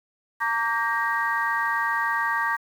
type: tone cluster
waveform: sine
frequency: 919 / 1154 / 1596 / 1878 Hz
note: A#5 / D6 / G6 / A#6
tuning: -25 / -31 / +31 / +12 cents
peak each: -27 dBFS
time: 0.4-2.57 s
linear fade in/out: 20 ms
effects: tanh soft clip ceiling -12 dBFS + 8-bit